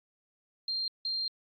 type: tone bursts at uneven times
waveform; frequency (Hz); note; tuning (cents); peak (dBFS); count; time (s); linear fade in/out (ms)
sine; 4186; C8; 0; -30; 2; 0.68-0.88 / 1.05-1.28; 2
effects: AAC 64 kbps